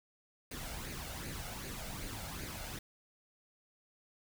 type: noise with flanger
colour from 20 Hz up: pink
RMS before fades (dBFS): -43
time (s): 0.51-2.79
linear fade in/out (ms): 5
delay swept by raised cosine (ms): 0.45 to 1.44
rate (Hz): 2.6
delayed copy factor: +0.55
effects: none